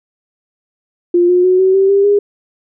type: tone with pitch steps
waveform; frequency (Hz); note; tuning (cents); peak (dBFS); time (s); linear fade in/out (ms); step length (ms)
sine; 350 / 359 / 368.3 / 377.7 / 387.5 / 397.4 / 407.7; F4 / F4 / F#4 / F#4 / G4 / G4 / G#4; +4 / +48 / -8 / +36 / -20 / +24 / -32; -7; 1.14-2.19; 5; 150
effects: none